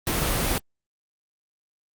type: noise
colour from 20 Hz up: pink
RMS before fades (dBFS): -24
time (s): 0.07-0.58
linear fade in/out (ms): 0
effects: Opus 24 kbps